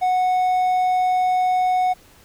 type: tone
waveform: triangle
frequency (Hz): 736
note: F#5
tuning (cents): -9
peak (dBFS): -14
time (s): 0.01-1.94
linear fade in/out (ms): 20
effects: pink hiss -51 dBFS RMS until 2.24 s